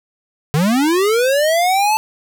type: linear sweep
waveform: square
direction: up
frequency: 140 to 883 Hz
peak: -13 dBFS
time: 0.54-1.97 s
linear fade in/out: 0 ms
effects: none